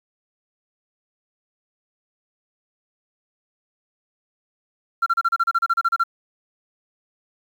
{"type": "tone bursts", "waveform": "sine", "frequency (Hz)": 1366, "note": "F6", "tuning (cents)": -39, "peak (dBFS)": -13, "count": 14, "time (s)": [5.02, 6.038], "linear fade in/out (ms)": 10, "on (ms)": 43, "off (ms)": 32, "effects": ["tanh soft clip ceiling -14 dBFS", "8-bit"]}